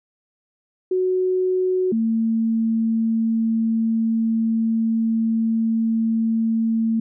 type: tone pair in turn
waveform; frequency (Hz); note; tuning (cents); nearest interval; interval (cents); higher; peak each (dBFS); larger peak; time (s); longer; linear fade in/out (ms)
sine; 370 / 225.3; F#4 / A3; 0 / +41; major sixth; 859; first; -17; neither; 0.91-1.92 / 1.92-7; second; 5
effects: none